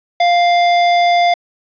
square tone, 698.5 Hz, F5, in tune, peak -10 dBFS, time 0.2-1.34 s, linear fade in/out 5 ms, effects resampled to 11025 Hz + 7-bit

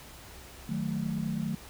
sine chord, D# diminished, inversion none, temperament equal, 155.56 / 185 / 220 Hz, D#3 / F#3 / A3, 0 / 0 / 0 cents, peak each -34 / -34 / -33 dBFS, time 0.69-1.55 s, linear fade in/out 5 ms, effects added 63 Hz sine -54 dBFS peak until 1.69 s + pink hiss -49 dBFS RMS until 1.69 s

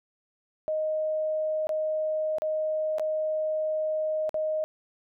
sine tone with dropouts, 622.3 Hz, D#5, in tune, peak -25 dBFS, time 0.68-4.64 s, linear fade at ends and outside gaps 0 ms, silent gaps 1.67-1.692 / 2.384-2.42 / 2.984-2.996 / 4.293-4.343 s, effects none

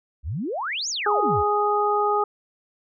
sine exponential two-way sweep, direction up then down, 59.1 to 7040 to 59.1 Hz, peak -25 dBFS, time 0.23-1.44 s, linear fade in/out 50 ms, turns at 0.89 s
harmonic tone, 414.9 Hz, G#4, 2 cents flat, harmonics 1 / 2 / 3, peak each -23 / -23 / -23 dBFS, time 1.06-2.24 s, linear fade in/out 5 ms
effects none

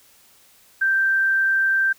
sine tone, 1568 Hz, G6, in tune, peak -16 dBFS, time 0.81-1.93 s, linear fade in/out 10 ms, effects white hiss -54 dBFS RMS until 1.98 s

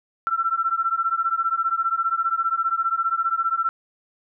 sine beating tone pair, 1339 / 1354 Hz, E6 / E6, +27 / +46 cents, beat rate 15 Hz, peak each -23 dBFS, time 0.27-3.69 s, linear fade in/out 0 ms, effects none

